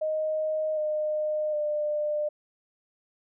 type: tone with pitch steps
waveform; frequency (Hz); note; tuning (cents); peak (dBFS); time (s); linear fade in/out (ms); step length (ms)
sine; 622.3 / 610.6 / 599; D#5 / D#5 / D5; 0 / -33 / +34; -25; 0.01-2.29; 10; 760
effects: none